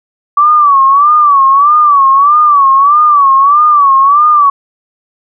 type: tone with vibrato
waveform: sine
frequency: 1145 Hz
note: D6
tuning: 44 cents flat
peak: -3 dBFS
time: 0.37-4.5 s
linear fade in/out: 5 ms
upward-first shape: sine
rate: 1.6 Hz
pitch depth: 110 cents each way
effects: none